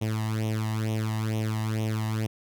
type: tone with flanger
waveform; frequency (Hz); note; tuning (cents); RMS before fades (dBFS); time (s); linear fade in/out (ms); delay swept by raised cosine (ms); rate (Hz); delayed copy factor
sawtooth; 109.5; A2; -8; -28; 0.01-2.27; 10; 0.32 to 1.06; 2.2; +0.8
effects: none